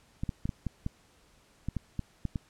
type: clicks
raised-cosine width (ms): 5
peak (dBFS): -19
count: 11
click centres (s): 0.235 / 0.292 / 0.455 / 0.492 / 0.667 / 0.864 / 1.686 / 1.767 / 1.993 / 2.253 / 2.358
effects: pink hiss -63 dBFS RMS until 2.49 s + low-pass 10000 Hz 12 dB/octave

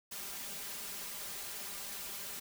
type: noise with comb filter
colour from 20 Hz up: white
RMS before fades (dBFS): -43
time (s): 0.11-2.4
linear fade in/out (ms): 10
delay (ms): 5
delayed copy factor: +1
effects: none

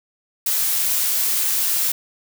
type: noise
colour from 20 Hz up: blue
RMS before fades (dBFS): -20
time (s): 0.46-1.92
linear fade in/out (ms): 5
effects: none

